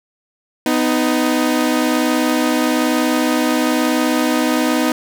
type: tone pair together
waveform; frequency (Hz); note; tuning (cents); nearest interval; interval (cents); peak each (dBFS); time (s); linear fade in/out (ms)
sawtooth; 250.2 / 311.3; B3 / D#4; +23 / +1; major third; 378; -13; 0.66-4.92; 2
effects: none